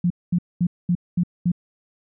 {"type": "tone bursts", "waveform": "sine", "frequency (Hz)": 175.4, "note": "F3", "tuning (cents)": 8, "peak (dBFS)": -16, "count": 6, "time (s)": [0.04, 1.518], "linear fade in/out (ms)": 5, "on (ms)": 63, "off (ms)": 220, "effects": []}